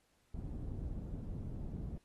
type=low-pass noise; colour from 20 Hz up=pink; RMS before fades=-42 dBFS; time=0.34-1.98 s; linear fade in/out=5 ms; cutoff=220 Hz; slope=12 dB/octave; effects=pink hiss -75 dBFS RMS until 2.04 s + AAC 32 kbps